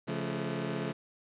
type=chord; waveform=20% pulse; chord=Db augmented; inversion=none; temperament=just; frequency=138.59 / 173.24 / 216.5 Hz; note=Db3 / F3 / A3; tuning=0 / -14 / -28 cents; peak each=-32 dBFS; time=0.07-0.93 s; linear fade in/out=20 ms; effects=resampled to 8000 Hz + 10-bit